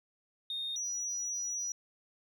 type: tone pair in turn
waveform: sine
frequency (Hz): 3684 / 5848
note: A#7 / F#8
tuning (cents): -21 / -21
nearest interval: minor sixth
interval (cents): 800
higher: second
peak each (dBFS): -33 / -32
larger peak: second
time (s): 0.5-0.76 / 0.76-1.72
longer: second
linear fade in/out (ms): 2
effects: tanh soft clip ceiling -31 dBFS + 12-bit